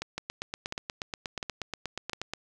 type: two click trains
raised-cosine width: 0.2 ms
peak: -16 / -16 dBFS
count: 4 / 19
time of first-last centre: 0.02-2.133 / 0.18-2.336 s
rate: 1.42 / 8.35 Hz
effects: none